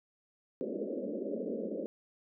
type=band-pass noise; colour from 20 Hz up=white; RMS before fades=-37 dBFS; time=0.61-1.86 s; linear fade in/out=0 ms; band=190 to 580 Hz; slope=96 dB/octave; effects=none